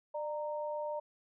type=tone pair together; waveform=sine; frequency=598.1 / 927 Hz; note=D5 / A#5; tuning=+31 / -10 cents; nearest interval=minor sixth; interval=759 cents; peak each=-36 / -40 dBFS; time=0.14-1 s; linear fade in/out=10 ms; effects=none

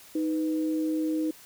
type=tone pair together; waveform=sine; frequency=313 / 496.9 Hz; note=D#4 / B4; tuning=+10 / +11 cents; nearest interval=minor sixth; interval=801 cents; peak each=-25 / -36 dBFS; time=0.15-1.31 s; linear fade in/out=5 ms; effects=white hiss -51 dBFS RMS until 1.45 s

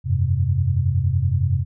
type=chord; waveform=sine; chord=F suspended second; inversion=none; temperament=equal; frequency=87.31 / 98 / 130.81 Hz; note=F2 / G2 / C3; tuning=0 / 0 / 0 cents; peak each=-21 dBFS; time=0.04-1.65 s; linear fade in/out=50 ms; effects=none

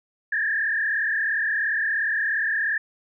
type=tone with frequency modulation; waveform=sine; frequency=1725 Hz; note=A6; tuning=35 cents flat; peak=-21 dBFS; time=0.32-2.78 s; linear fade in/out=5 ms; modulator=37.1 Hz; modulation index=2.4; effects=none

